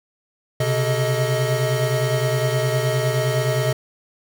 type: tone cluster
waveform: square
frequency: 126.5 / 136.2 / 434.5 / 626 Hz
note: B2 / C#3 / A4 / D#5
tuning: +42 / -30 / -22 / +10 cents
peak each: -22 / -27 / -27 / -25 dBFS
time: 0.6-3.73 s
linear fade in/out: 5 ms
effects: none